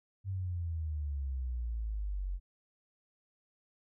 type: exponential sweep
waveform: sine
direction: down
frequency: 98.4 to 44.44 Hz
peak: -33 dBFS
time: 0.24-2.4 s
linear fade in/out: 50 ms
effects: none